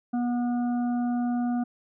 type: harmonic tone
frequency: 242.4 Hz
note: B3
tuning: 32 cents flat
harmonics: 1 / 3 / 5 / 6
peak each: -24 / -34 / -47 / -47 dBFS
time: 0.13-1.64 s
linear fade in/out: 10 ms
effects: none